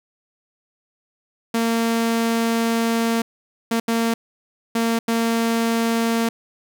sawtooth tone bursts at uneven times, 229.3 Hz, A#3, 28 cents flat, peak -14 dBFS, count 5, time 1.54-3.22 / 3.71-3.8 / 3.88-4.14 / 4.75-4.99 / 5.08-6.29 s, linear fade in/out 5 ms, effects none

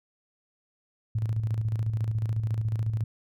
sine tone with tremolo, 110 Hz, A2, in tune, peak -23 dBFS, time 1.15-3.04 s, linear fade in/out 5 ms, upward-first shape square, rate 14 Hz, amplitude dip 50%, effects none

